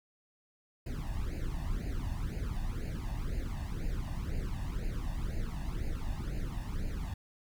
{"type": "noise with flanger", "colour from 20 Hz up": "brown", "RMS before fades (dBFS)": -35, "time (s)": [0.86, 7.14], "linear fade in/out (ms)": 5, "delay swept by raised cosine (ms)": [0.43, 1.13], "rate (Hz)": 2, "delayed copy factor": 0.9, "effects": []}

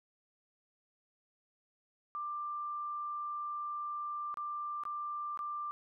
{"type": "tone with dropouts", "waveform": "sine", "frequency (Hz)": 1185, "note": "D6", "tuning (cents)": 15, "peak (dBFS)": -36, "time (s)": [2.15, 5.71], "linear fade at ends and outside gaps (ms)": 0, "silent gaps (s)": [[4.342, 4.372], [4.836, 4.853], [5.374, 5.391]], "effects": []}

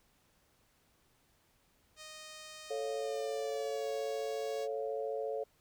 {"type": "tone with pitch glide", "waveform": "5% pulse", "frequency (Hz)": [620, 555.6], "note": ["D#5", "C#5"], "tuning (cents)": [-6, 4], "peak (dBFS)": -36, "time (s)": [1.96, 4.68], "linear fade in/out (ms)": 50, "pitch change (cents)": -190, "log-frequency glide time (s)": [2.97, 3.89]}
{"type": "chord", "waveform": "sine", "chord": "A augmented", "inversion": "none", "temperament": "equal", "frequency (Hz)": [440, 554.4, 698.5], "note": ["A4", "C#5", "E#5"], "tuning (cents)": [0, 0, 0], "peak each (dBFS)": [-37, -38, -43], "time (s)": [2.7, 5.44], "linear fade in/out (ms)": 10}
{"effects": ["pink hiss -71 dBFS RMS until 5.6 s"]}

